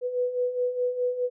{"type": "beating tone pair", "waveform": "sine", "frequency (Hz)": [491.8, 496.6], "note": ["B4", "B4"], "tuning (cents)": [-7, 9], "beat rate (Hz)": 4.8, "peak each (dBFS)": [-31, -25], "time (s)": [0.01, 1.3], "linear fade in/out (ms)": 50, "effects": []}